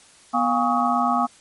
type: tone cluster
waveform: sine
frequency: 245 / 706 / 814 / 1118 / 1262 Hz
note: B3 / F5 / G#5 / C#6 / D#6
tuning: -14 / +19 / -35 / +14 / +24 cents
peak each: -24 dBFS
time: 0.33-1.27 s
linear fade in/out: 20 ms
effects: white hiss -51 dBFS RMS until 1.4 s + MP3 48 kbps